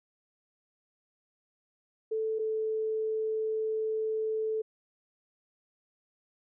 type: tone pair in turn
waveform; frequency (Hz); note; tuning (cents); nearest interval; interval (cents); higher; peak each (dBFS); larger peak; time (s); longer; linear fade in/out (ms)
sine; 440 / 437.8; A4 / A4; 0 / -9; unison; 9; first; -28; neither; 2.11-2.39 / 2.39-4.62; second; 10
effects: none